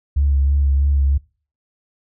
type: tone with vibrato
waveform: sine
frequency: 70 Hz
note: C#2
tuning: 18 cents sharp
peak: -12 dBFS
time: 0.16-1.18 s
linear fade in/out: 10 ms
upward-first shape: sine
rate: 3.1 Hz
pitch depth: 29 cents each way
effects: noise-tail reverb RT60 0.4 s tail -24 dB re dry + tanh soft clip ceiling -8 dBFS